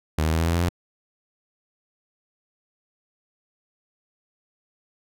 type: tone with pitch steps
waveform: sawtooth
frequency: 77.78 / 79.32 / 80.9 / 82.5 / 84.14 / 85.81 / 87.51 Hz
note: D#2 / D#2 / E2 / E2 / E2 / F2 / F2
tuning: 0 / +34 / -32 / +2 / +36 / -30 / +4 cents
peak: -16 dBFS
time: 0.18-0.691 s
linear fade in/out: 5 ms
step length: 73 ms
effects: none